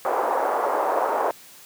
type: band-pass noise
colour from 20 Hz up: white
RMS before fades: -23 dBFS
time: 0.05-1.31 s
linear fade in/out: 0 ms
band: 440 to 1000 Hz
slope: 24 dB/octave
effects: white hiss -47 dBFS RMS until 1.65 s + high-pass 100 Hz 12 dB/octave

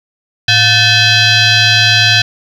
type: tone with frequency modulation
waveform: sine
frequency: 711 Hz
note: F5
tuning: 31 cents sharp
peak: -5 dBFS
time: 0.48-2.22 s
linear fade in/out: 5 ms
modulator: 821 Hz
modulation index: 5.1
effects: tanh soft clip ceiling -1 dBFS + 7-bit

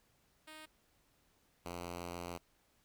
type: tone pair in turn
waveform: 5% pulse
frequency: 311.1 / 87.05 Hz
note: D#4 / F2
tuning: 0 / -5 cents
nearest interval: octave + minor seventh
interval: 2205 cents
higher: first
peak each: -39 / -31 dBFS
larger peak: second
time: 0.47-0.66 / 1.65-2.38 s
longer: second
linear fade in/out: 10 ms
effects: pink hiss -73 dBFS RMS until 2.84 s

